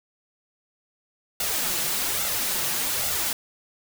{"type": "noise with flanger", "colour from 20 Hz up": "white", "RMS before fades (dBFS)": -26, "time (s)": [1.4, 3.33], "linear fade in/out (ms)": 2, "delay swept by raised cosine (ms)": [1.4, 6.1], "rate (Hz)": 1.2, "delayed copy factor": 0.6, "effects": []}